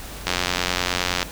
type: click train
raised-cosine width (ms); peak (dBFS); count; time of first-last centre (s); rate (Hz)
0.2; -3; 87; 0.27-1.229; 89.7
effects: added 50 Hz sine -37 dBFS peak until 1.31 s + pink hiss -37 dBFS RMS until 1.31 s